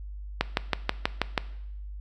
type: click train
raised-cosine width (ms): 0.3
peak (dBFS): -6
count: 7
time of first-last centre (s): 0.41-1.378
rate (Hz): 6.2
effects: noise-tail reverb RT60 0.8 s tail -17 dB re dry + added 50 Hz sine -36 dBFS peak until 2 s